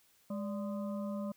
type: harmonic tone with a mistuned harmonic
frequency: 206.4 Hz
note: G#3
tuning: 10 cents flat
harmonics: 1 / 3 / 5 / 6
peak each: -36 / -42 / -51 / -53 dBFS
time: 0.3-1.32 s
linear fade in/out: 5 ms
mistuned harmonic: 3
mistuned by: -100 cents
effects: white hiss -68 dBFS RMS until 1.36 s